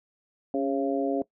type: harmonic tone with a mistuned harmonic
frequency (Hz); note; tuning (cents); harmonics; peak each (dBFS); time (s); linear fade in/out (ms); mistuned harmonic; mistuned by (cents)
136.5; C#3; -26; 2 / 3 / 4 / 5; -27 / -31 / -30 / -32; 0.54-1.22; 2; 2; +32
effects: noise-tail reverb RT60 0.1 s tail -20 dB re dry